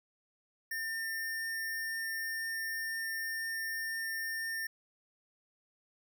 sine tone with sample-and-hold, 1801 Hz, A6, 40 cents sharp, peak -34 dBFS, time 0.71-4.67 s, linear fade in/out 5 ms, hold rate 7350 Hz, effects none

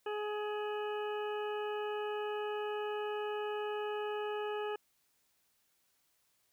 harmonic tone, 420 Hz, G#4, 19 cents sharp, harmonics 1 / 2 / 3 / 4 / 6 / 7, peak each -36 / -42 / -46 / -48 / -52 / -51 dBFS, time 0.06-4.76 s, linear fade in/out 5 ms, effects white hiss -75 dBFS RMS until 6.52 s

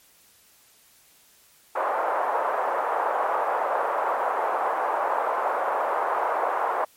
white band-pass noise, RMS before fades -25 dBFS, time 1.75-6.85 s, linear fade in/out 10 ms, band 530 to 1100 Hz, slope 24 dB/octave, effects white hiss -57 dBFS RMS until 6.96 s + MP3 64 kbps

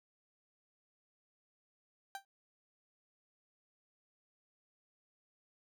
30% pulse tone with exponential decay, 785 Hz, G5, 2 cents sharp, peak -35 dBFS, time 2.15-2.25 s, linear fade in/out 1 ms, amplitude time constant 20 ms, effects none

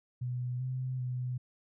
sine tone with pitch steps, 124.2 / 128.6 / 125.6 Hz, B2 / C3 / B2, +10 / -30 / +30 cents, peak -32 dBFS, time 0.21-1.38 s, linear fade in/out 10 ms, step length 390 ms, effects none

